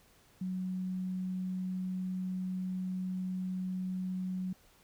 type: tone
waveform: sine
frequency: 185 Hz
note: F#3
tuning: in tune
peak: -33 dBFS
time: 0.41-4.53 s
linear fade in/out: 5 ms
effects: pink hiss -64 dBFS RMS until 4.83 s